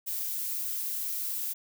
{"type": "noise", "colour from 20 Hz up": "violet", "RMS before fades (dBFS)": -33, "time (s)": [0.06, 1.54], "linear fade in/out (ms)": 20, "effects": []}